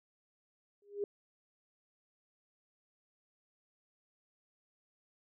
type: tone with exponential growth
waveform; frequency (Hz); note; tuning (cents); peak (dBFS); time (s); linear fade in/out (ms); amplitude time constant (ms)
sine; 406.7; G#4; -36; -29; 0.82-1.04; 2; 47
effects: none